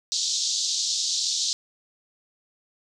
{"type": "band-pass noise", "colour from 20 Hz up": "pink", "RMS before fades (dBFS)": -26, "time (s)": [0.12, 1.53], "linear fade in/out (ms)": 0, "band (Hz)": [3700, 7100], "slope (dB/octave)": 48, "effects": []}